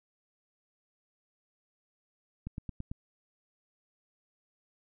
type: click train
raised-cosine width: 5 ms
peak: -25 dBFS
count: 5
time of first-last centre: 2.47-2.915 s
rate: 8.99 Hz
effects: none